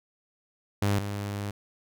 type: tone pair in turn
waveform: sawtooth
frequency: 101.1 / 101.53 Hz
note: G#2 / G#2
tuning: -46 / -39 cents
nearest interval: unison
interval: 7 cents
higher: second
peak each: -19 / -27 dBFS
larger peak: first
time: 0.82-0.99 / 0.99-1.51 s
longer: second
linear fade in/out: 5 ms
effects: none